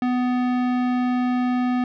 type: tone with tanh clipping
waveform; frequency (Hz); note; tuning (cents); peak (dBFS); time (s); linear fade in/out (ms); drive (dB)
sine; 249; B3; +14; -21; 0.02-1.84; 2; 18
effects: none